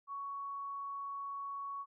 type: tone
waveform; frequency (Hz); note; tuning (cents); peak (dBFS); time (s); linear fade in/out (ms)
sine; 1116; C#6; +11; -39; 0.07-1.86; 50
effects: none